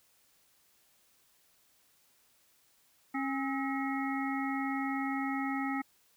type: harmonic tone with a mistuned harmonic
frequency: 271.9 Hz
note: C#4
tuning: 33 cents flat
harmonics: 1 / 3 / 5 / 7 / 8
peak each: -33 / -38 / -40 / -41 / -42 dBFS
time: 3.14-5.82 s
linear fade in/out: 10 ms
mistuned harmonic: 5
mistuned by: -87 cents
effects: white hiss -68 dBFS RMS until 6.16 s